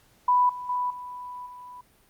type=tone with level steps; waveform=sine; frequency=990 Hz; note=B5; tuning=4 cents sharp; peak=-17 / -33 / -24 / -35 / -40 dBFS; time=0.28-1.81 s; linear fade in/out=5 ms; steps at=0.49 / 0.69 / 0.9 / 1.46 s; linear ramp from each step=5 ms; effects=pink hiss -61 dBFS RMS until 2.09 s + Opus 48 kbps